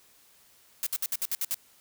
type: noise bursts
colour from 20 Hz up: blue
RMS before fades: -29 dBFS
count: 8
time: 0.83-1.544 s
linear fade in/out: 0 ms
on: 35 ms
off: 62 ms
effects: white hiss -60 dBFS RMS until 1.8 s